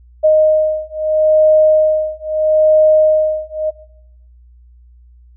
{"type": "beating tone pair", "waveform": "sine", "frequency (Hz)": [620, 620.77], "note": ["D#5", "D#5"], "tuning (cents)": [-6, -4], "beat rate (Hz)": 0.77, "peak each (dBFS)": -12, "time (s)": [0.23, 3.71], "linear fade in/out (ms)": 20, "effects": ["noise-tail reverb RT60 0.8 s tail -19 dB re dry", "added 60 Hz sine -41 dBFS peak until 5.36 s"]}